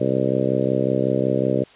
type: harmonic tone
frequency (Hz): 65.41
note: C2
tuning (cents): 0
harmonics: 2 / 3 / 4 / 5 / 6 / 7 / 8 / 9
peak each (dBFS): -26 / -26 / -26 / -26 / -26 / -26 / -26 / -26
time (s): 0-1.64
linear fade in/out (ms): 10
effects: white hiss -49 dBFS RMS until 1.75 s + resampled to 8000 Hz